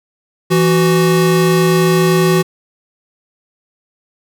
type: tone pair together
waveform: square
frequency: 166.7 / 372.3 Hz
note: E3 / F#4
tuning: +20 / +11 cents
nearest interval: octave + major second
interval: 1391 cents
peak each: -13 dBFS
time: 0.5-2.43 s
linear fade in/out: 20 ms
effects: none